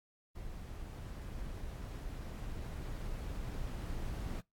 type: noise with level ramp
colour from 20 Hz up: brown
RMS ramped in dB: -45 to -39 dBFS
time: 0.35-4.41 s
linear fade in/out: 10 ms
effects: noise-tail reverb RT60 0.2 s tail -24 dB re dry + AAC 64 kbps